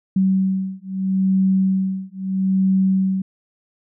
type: beating tone pair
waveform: sine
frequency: 190 / 190.77 Hz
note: F#3 / G3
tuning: +46 / -47 cents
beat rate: 0.77 Hz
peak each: -19 dBFS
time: 0.16-3.22 s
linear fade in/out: 5 ms
effects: none